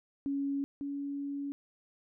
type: tone pair in turn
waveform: sine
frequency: 278.8 / 282 Hz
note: C#4 / C#4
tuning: +10 / +30 cents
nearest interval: unison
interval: 20 cents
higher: second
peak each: -30 / -34 dBFS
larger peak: first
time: 0.26-0.64 / 0.81-1.52 s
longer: second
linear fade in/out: 0 ms
effects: none